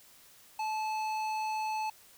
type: tone with tanh clipping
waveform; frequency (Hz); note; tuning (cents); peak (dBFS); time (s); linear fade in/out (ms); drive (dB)
sine; 868; A5; -24; -33; 0.59-1.9; 5; 14
effects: white hiss -58 dBFS RMS until 2.17 s